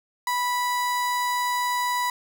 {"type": "tone", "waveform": "35% pulse", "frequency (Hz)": 984, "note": "B5", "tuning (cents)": -7, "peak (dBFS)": -21, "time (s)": [0.27, 2.1], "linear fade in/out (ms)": 2, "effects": []}